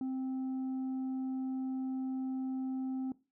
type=tone with tanh clipping; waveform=triangle; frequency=261.6 Hz; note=C4; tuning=in tune; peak=-34 dBFS; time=0.01-3.12 s; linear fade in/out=2 ms; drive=8 dB; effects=noise-tail reverb RT60 0.3 s tail -19 dB re dry